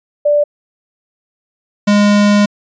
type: tone pair in turn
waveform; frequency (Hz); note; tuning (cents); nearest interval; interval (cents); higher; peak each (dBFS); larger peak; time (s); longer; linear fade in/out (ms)
sine / square; 587.3 / 205.7; D5 / G#3; 0 / -16; octave + tritone; 1816; first; -8; neither; 0.25-0.44 / 1.87-2.46; second; 10
effects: resampled to 16000 Hz